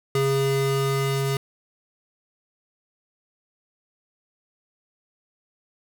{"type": "tone pair together", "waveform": "square", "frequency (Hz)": [136.72, 409.7], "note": ["C#3", "G#4"], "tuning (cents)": [-24, -24], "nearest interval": "octave + perfect fifth", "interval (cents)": 1900, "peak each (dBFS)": -24, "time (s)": [0.15, 1.37], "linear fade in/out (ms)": 2, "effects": []}